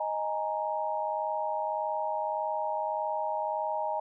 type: chord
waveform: sine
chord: D# suspended fourth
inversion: none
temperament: equal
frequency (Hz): 622.3 / 830.6 / 932.3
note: D#5 / G#5 / A#5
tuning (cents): 0 / 0 / 0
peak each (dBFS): -33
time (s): 0-4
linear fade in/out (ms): 5
effects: none